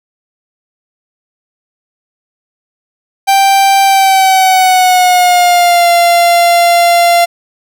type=tone with pitch glide; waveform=45% pulse; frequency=784 to 690.4 Hz; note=G5 to F5; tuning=0 to -20 cents; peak=-5 dBFS; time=3.27-7.26 s; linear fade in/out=20 ms; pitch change=-220 cents; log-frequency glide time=3.84-5.89 s; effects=none